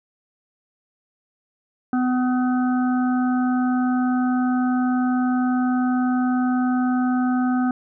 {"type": "harmonic tone", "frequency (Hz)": 251.8, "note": "B3", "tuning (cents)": 34, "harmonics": [1, 3, 5, 6], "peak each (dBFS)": [-18, -28, -32, -34], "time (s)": [1.93, 7.71], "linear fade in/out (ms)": 2, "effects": []}